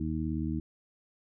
harmonic tone, 78.5 Hz, D#2, 16 cents sharp, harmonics 1 / 2 / 3 / 4, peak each -35 / -35 / -35 / -35 dBFS, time 0-0.6 s, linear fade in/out 5 ms, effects none

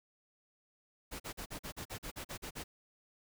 pink noise bursts, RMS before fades -43 dBFS, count 12, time 1.11-2.64 s, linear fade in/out 20 ms, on 89 ms, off 42 ms, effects none

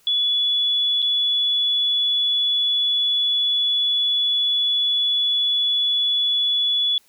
sine tone with dropouts, 3417 Hz, G#7, 49 cents sharp, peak -17 dBFS, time 0.07-6.98 s, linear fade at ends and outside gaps 1 ms, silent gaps 1.02-1.025 s, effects white hiss -58 dBFS RMS until 7.08 s

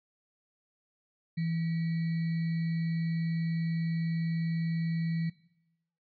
sine tone with sample-and-hold, 164.81 Hz, E3, in tune, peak -28 dBFS, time 1.37-5.3 s, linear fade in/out 10 ms, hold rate 2100 Hz, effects noise-tail reverb RT60 0.9 s tail -21 dB re dry + resampled to 11025 Hz

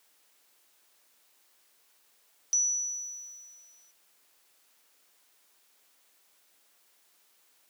sine tone with exponential decay, 5920 Hz, F#8, in tune, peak -21 dBFS, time 2.53-3.91 s, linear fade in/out 0 ms, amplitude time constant 300 ms, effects white hiss -66 dBFS RMS until 7.69 s + high-pass 300 Hz 12 dB/octave

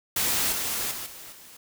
white noise with level steps, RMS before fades -25 / -29 / -35 / -43 / -48 dBFS, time 0.16-1.57 s, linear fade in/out 5 ms, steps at 0.52 / 0.91 / 1.06 / 1.32 s, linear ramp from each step 5 ms, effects none

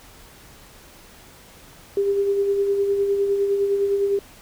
sine tone with tremolo, 399.1 Hz, G4, 31 cents sharp, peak -16 dBFS, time 1.97-4.19 s, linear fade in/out 2 ms, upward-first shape sine, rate 9.8 Hz, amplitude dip 40%, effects pink hiss -47 dBFS RMS until 4.41 s

